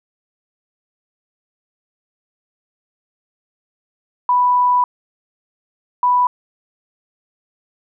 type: tone bursts at uneven times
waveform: sine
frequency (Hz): 987.8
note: B5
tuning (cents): 0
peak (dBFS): -11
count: 2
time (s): 4.29-4.84 / 6.03-6.27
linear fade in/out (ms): 2
effects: none